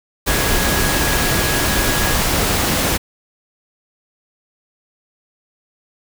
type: tone in noise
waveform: sine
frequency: 1661.2 Hz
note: G#6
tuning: in tune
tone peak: -25 dBFS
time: 0.27-2.15 s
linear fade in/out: 20 ms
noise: pink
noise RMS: -17 dBFS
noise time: 0.26-2.98 s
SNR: -11 dB
effects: none